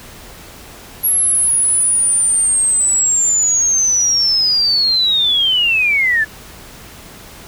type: linear sweep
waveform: sine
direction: down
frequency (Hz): 11360 to 1704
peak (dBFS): -11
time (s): 1.03-6.25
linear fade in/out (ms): 20
effects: pink hiss -37 dBFS RMS until 7.47 s